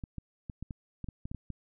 clicks, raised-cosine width 5 ms, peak -26 dBFS, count 11, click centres 0.038 / 0.183 / 0.498 / 0.626 / 0.708 / 1.043 / 1.087 / 1.255 / 1.315 / 1.347 / 1.503 s, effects none

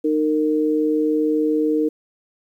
sine tone pair together, 307 / 460 Hz, D#4 / A#4, -23 / -23 cents, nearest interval perfect fifth, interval 700 cents, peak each -18 / -20 dBFS, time 0.04-1.89 s, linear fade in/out 10 ms, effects 9-bit

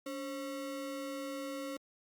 square ring-modulated tone, 410 Hz, G#4, 22 cents flat, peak -36 dBFS, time 0.06-1.77 s, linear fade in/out 5 ms, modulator 125 Hz, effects Opus 48 kbps

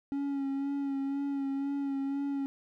triangle tone with vibrato, 277.2 Hz, C#4, in tune, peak -28 dBFS, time 0.12-2.46 s, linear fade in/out 0 ms, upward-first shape sine, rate 2 Hz, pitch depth 27 cents each way, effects none

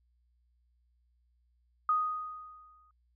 sine tone with exponential decay, 1244.5 Hz, D#6, in tune, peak -23 dBFS, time 1.89-2.91 s, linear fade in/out 2 ms, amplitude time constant 220 ms, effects added 60 Hz sine -68 dBFS peak until 3.15 s

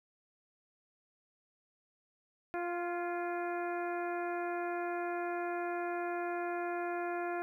harmonic tone with a mistuned harmonic, 349.2 Hz, F4, in tune, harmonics 1 / 2 / 3 / 4 / 5 / 6 / 7, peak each -37 / -38 / -46 / -44 / -47 / -53 / -51 dBFS, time 2.54-7.42 s, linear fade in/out 0 ms, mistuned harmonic 5, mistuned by -28 cents, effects 12-bit

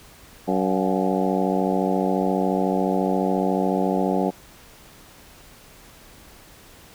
harmonic tone with a mistuned harmonic, 94.2 Hz, F#2, 32 cents sharp, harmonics 2 / 3 / 4 / 5 / 6 / 7 / 8 / 9, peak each -24 / -26 / -27 / -28 / -29 / -29 / -30 / -31 dBFS, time 0.47-4.31 s, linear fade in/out 20 ms, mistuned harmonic 7, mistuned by +90 cents, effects pink hiss -48 dBFS RMS until 6.94 s

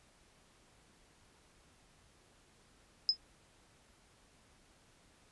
sine tone with exponential decay, 5100 Hz, D#8, 42 cents sharp, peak -21 dBFS, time 3.09-3.17 s, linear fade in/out 1 ms, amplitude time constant 17 ms, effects pink hiss -66 dBFS RMS until 5.31 s + resampled to 24000 Hz

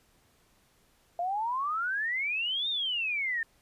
sine exponential two-way sweep, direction up then down, 680 to 3729 to 1783 Hz, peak -28 dBFS, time 1.19-3.43 s, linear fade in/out 2 ms, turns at 2.69 s, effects pink hiss -66 dBFS RMS until 3.61 s + resampled to 32000 Hz

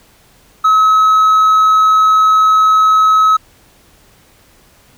sine tone with hard clipping, 1284 Hz, E6, 46 cents flat, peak -7 dBFS, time 0.64-3.37 s, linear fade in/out 10 ms, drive 2 dB, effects pink hiss -48 dBFS RMS until 4.97 s

